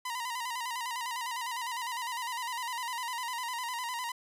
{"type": "tone with vibrato", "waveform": "sawtooth", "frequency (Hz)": 970, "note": "B5", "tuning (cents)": -31, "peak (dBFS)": -30, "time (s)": [0.05, 4.12], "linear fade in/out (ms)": 5, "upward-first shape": "square", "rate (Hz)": 9.9, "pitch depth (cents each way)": 65, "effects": ["resampled to 32000 Hz"]}